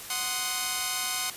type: chord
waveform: 5% pulse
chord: C diminished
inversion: second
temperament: equal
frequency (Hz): 740 / 1046.5 / 1244.5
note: Gb5 / C6 / Eb6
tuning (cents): 0 / 0 / 0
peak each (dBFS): -21 / -20 / -22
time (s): 0.1-1.3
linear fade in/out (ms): 2
effects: white hiss -41 dBFS RMS until 1.36 s + resampled to 32000 Hz